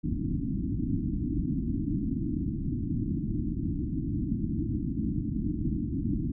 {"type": "low-pass noise", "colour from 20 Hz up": "white", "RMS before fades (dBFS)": -30, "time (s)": [0.03, 6.32], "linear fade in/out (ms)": 10, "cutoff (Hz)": 320, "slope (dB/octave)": 96, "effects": []}